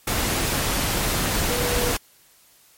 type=tone in noise; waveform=sine; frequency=486.8 Hz; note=B4; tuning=25 cents flat; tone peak=-26 dBFS; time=1.5-1.92 s; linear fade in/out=5 ms; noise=pink; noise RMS=-23 dBFS; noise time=0.07-1.97 s; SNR=-6 dB; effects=white hiss -55 dBFS RMS until 2.77 s + MP3 64 kbps